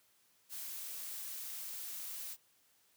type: noise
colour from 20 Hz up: blue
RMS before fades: -44 dBFS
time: 0.49-2.37 s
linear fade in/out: 50 ms
effects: white hiss -71 dBFS RMS until 2.96 s + high-pass 60 Hz 12 dB/octave